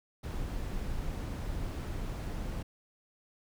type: noise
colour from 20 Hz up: brown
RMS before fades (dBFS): -36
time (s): 0.23-2.63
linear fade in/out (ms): 10
effects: none